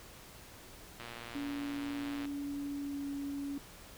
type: click train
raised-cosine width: 0.3 ms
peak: -29 dBFS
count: 149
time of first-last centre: 1-2.254 s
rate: 118 Hz
type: tone with pitch glide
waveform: sine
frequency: 284.1 to 281.6 Hz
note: C#4 to C#4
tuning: +43 to +27 cents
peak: -36 dBFS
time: 1.35-3.58 s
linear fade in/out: 2 ms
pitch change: -16 cents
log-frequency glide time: 2.78-3.02 s
effects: pink hiss -53 dBFS RMS until 3.97 s